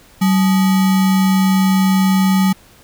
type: tone with sample-and-hold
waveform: sine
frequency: 190 Hz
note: F#3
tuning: 46 cents sharp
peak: -10 dBFS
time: 0.21-2.53 s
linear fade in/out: 10 ms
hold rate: 1050 Hz
effects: pink hiss -47 dBFS RMS until 2.83 s